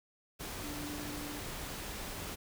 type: tone in noise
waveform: sine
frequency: 294.3 Hz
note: D4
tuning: 4 cents sharp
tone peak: -43 dBFS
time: 0.62-1.4 s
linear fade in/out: 20 ms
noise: pink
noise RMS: -42 dBFS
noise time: 0.39-2.36 s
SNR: -4 dB
effects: none